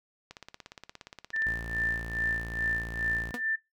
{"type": "click train", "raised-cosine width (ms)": 0.2, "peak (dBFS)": -26, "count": 20, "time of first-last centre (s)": [0.31, 1.421], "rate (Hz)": 17.1}
{"type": "tone with tremolo", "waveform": "sine", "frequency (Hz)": 1777, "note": "A6", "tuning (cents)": 17, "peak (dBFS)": -26, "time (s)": [1.33, 3.56], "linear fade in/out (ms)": 10, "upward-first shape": "sine", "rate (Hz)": 2.4, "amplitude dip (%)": 85}
{"type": "tone", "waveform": "sawtooth", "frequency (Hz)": 57.1, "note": "A#1", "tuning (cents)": -35, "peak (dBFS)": -33, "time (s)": [1.46, 3.31], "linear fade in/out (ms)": 0}
{"type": "tone with exponential decay", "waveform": "sawtooth", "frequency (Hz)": 241.7, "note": "B3", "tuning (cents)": -37, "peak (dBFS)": -25, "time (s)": [3.34, 3.42], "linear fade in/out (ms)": 2, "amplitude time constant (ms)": 16}
{"effects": ["noise-tail reverb RT60 0.2 s tail -21 dB re dry"]}